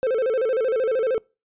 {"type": "tone with vibrato", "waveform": "triangle", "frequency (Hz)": 480, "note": "B4", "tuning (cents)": -49, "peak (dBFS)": -17, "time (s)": [0.03, 1.18], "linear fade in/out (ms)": 0, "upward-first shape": "square", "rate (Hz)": 13, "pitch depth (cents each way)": 140, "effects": ["noise-tail reverb RT60 0.3 s tail -25 dB re dry", "resampled to 8000 Hz"]}